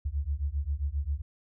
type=beating tone pair; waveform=sine; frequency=67.9 / 75.4 Hz; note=C#2 / D2; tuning=-35 / +46 cents; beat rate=7.5 Hz; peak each=-31 dBFS; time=0.05-1.22 s; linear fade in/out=10 ms; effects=none